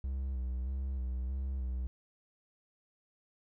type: tone with vibrato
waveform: triangle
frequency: 64.7 Hz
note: C2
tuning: 19 cents flat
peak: -31 dBFS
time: 0.04-1.87 s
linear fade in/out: 0 ms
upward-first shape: square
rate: 1.6 Hz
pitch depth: 48 cents each way
effects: none